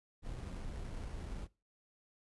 brown noise with sample-and-hold, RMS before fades -43 dBFS, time 0.22-1.48 s, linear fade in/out 50 ms, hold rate 3675 Hz, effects noise-tail reverb RT60 0.3 s tail -22 dB re dry + resampled to 24000 Hz

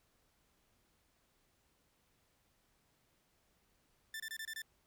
sawtooth tone bursts, 1774 Hz, A6, 14 cents sharp, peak -38 dBFS, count 6, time 4.14-4.619 s, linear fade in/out 2 ms, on 59 ms, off 25 ms, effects pink hiss -75 dBFS RMS until 4.86 s

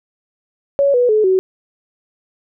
sine tone with pitch steps, 560 / 490.3 / 429.3 / 375.9 Hz, C#5 / B4 / A4 / F#4, +18 / -13 / -43 / +27 cents, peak -10 dBFS, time 0.79-1.39 s, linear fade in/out 0 ms, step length 150 ms, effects none

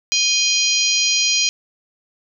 harmonic tone with a mistuned harmonic, 823 Hz, G#5, 16 cents flat, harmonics 3 / 4 / 5 / 6 / 7 / 8, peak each -22 / -22 / -22 / -22 / -22 / -22 dBFS, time 0.12-1.49 s, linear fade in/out 0 ms, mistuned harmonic 4, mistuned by -63 cents, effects none

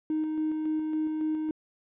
triangle tone with tremolo, 311.1 Hz, D#4, in tune, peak -22 dBFS, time 0.1-1.51 s, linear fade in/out 2 ms, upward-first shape square, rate 3.6 Hz, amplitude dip 35%, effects tanh soft clip ceiling -22 dBFS + resampled to 8000 Hz

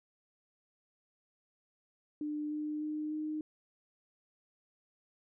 sine tone with pitch steps, 299.3 / 301.9 / 304.5 / 307.2 Hz, D4 / D4 / D#4 / D#4, +33 / +48 / -37 / -22 cents, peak -34 dBFS, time 2.21-3.41 s, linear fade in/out 2 ms, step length 300 ms, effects none

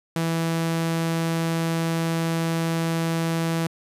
sawtooth tone, 164.81 Hz, E3, in tune, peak -18 dBFS, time 0.16-3.67 s, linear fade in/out 2 ms, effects resampled to 32000 Hz + 9-bit

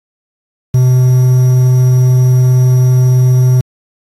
triangle tone with quantisation, 127.2 Hz, C3, 48 cents flat, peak -3 dBFS, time 0.74-3.61 s, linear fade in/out 5 ms, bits 5, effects AAC 48 kbps

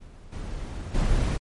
brown noise with level steps, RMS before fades -45 / -33 / -23 dBFS, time 0-1.38 s, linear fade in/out 20 ms, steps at 0.32 / 0.94 s, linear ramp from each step 10 ms, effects MP3 48 kbps

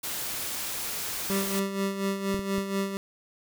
white noise, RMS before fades -33 dBFS, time 0.03-1.6 s, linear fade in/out 10 ms
25% pulse tone with tremolo, 196 Hz, G3, in tune, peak -21 dBFS, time 1.3-2.97 s, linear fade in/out 0 ms, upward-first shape sine, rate 4.2 Hz, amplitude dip 60%
clicks, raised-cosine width 3 ms, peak -21 / -25 / -24 dBFS, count 3, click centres 2.344 / 2.393 / 2.582 s
effects none

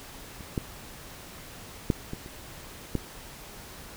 clicks, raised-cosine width 3 ms, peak -30 / -14 / -9 / -21 / -29 / -13 dBFS, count 6, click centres 0.408 / 0.578 / 1.902 / 2.134 / 2.261 / 2.953 s, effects pink hiss -45 dBFS RMS until 3.96 s

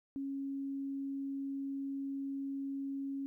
sine tone, 274.8 Hz, C#4, 15 cents flat, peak -36 dBFS, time 0.16-3.26 s, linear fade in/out 0 ms, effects 13-bit

